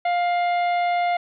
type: harmonic tone with a mistuned harmonic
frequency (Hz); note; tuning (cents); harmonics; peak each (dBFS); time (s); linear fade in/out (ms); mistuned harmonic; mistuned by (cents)
703; F5; +11; 1 / 2 / 3 / 4 / 5 / 6; -19 / -36 / -29 / -42 / -41 / -47; 0.05-1.17; 5; 4; +34
effects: none